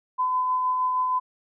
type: tone with tremolo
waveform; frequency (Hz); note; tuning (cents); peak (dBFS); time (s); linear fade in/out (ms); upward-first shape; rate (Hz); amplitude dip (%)
sine; 1013; B5; +44; -20; 0.18-1.2; 20; sine; 6.4; 25
effects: none